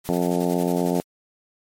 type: noise with tremolo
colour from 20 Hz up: white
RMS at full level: -38 dBFS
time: 0.04-1.03 s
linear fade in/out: 20 ms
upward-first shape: square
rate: 11 Hz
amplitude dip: 50%
type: harmonic tone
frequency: 88 Hz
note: F2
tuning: 14 cents sharp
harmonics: 2 / 3 / 4 / 5 / 6 / 7 / 8 / 9 / 10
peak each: -24 / -25 / -27 / -27 / -32 / -30 / -32 / -35 / -36 dBFS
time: 0.09-1 s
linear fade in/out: 0 ms
effects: MP3 64 kbps